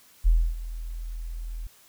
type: tone with ADSR envelope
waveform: sine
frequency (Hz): 41.2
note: E1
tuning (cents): 0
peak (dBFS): -14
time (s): 0.24-1.67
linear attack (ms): 29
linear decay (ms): 280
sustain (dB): -17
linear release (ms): 4
effects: white hiss -56 dBFS RMS until 1.88 s